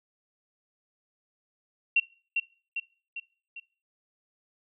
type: tone with echo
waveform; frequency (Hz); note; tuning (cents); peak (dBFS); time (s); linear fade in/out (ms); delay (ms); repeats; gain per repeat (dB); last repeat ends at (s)
sine; 2739; F7; -34; -18; 1.96-2; 5; 400; 4; -5; 3.6
effects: noise-tail reverb RT60 0.4 s tail -21 dB re dry